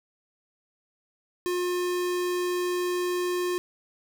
square tone, 357.3 Hz, F4, 40 cents sharp, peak -26 dBFS, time 1.46-3.58 s, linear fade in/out 0 ms, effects none

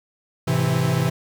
45% pulse chord, A minor, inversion none, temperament equal with one note detuned, 107.18 / 130.81 / 164.81 Hz, A2 / C3 / E3, -45 / 0 / 0 cents, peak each -27 / -21 / -22 dBFS, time 0.47-1.1 s, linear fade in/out 10 ms, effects 9-bit

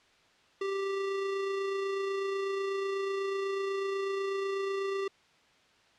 square tone with amplitude modulation, 391.8 Hz, G4, 1 cent flat, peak -30 dBFS, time 0.61-5.08 s, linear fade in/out 5 ms, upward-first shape sine, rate 28.1 Hz, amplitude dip 25%, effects white hiss -63 dBFS RMS until 5.98 s + low-pass 4000 Hz 12 dB/octave

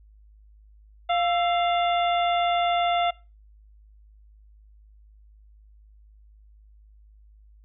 harmonic tone with a mistuned harmonic, 698.5 Hz, F5, in tune, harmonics 1 / 2 / 3 / 4 / 5, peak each -21 / -30 / -33 / -35 / -33 dBFS, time 1.09-3.11 s, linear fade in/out 10 ms, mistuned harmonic 2, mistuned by -77 cents, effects noise-tail reverb RT60 0.3 s tail -22 dB re dry + added 52 Hz sine -50 dBFS peak until 7.64 s

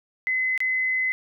sine tone with dropouts, 2035 Hz, C7, 49 cents flat, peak -21 dBFS, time 0.27-1.12 s, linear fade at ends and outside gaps 0 ms, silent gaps 0.577-0.604 s, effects none

